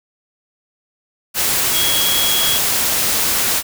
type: tone in noise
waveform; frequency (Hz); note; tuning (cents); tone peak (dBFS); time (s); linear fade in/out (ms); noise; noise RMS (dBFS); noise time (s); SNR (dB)
sine; 3318; G#7; -2; -18; 1.72-2.6; 50; white; -17; 1.34-3.63; -4
effects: none